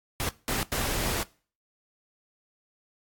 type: noise bursts at uneven times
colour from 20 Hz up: pink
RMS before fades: -29 dBFS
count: 3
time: 0.2-0.29 / 0.48-0.63 / 0.72-1.23 s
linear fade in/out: 0 ms
effects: noise-tail reverb RT60 0.4 s tail -21 dB re dry + AAC 64 kbps